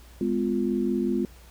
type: chord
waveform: sine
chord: F diminished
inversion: first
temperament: equal with one note detuned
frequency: 207.7 / 253 / 349.2 Hz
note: Ab3 / Cb4 / F4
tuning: 0 / +42 / 0 cents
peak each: -27 dBFS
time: 0.21-1.25 s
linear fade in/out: 2 ms
effects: added 60 Hz sine -48 dBFS peak until 1.5 s + pink hiss -54 dBFS RMS until 1.5 s